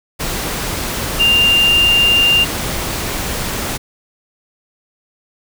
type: tone in noise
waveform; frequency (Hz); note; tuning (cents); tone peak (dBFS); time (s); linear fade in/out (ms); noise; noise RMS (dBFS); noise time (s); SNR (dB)
sine; 2794; F7; 0; -9; 1.19-2.45; 20; pink; -21; 0.19-3.78; +9
effects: none